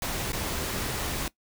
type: noise with dropouts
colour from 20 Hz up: pink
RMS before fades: -31 dBFS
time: 0.02-1.28 s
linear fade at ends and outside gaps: 2 ms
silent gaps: 0.321-0.33 s
effects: noise-tail reverb RT60 0.1 s tail -19 dB re dry